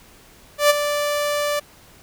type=tone with ADSR envelope; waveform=sawtooth; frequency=586 Hz; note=D5; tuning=4 cents flat; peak=-6 dBFS; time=0.58-1.6 s; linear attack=120 ms; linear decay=21 ms; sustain=-10 dB; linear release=12 ms; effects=pink hiss -49 dBFS RMS until 2.02 s